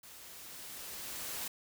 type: noise with level ramp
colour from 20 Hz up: white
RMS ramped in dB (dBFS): -53 to -39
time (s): 0.03-1.48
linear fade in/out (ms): 5
effects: none